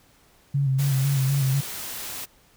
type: tone with vibrato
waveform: sine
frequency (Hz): 136.5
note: C#3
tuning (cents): -26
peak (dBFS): -19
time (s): 0.54-1.61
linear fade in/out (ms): 10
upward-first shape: square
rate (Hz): 4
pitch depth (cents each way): 44
type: noise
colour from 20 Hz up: white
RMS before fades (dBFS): -34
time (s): 0.78-2.26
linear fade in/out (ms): 20
effects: pink hiss -58 dBFS RMS until 2.56 s